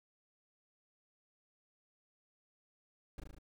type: noise with echo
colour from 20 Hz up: brown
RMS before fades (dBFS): -43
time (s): 3.18-3.2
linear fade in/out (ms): 2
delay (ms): 37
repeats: 5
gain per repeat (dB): -2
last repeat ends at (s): 3.385
effects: none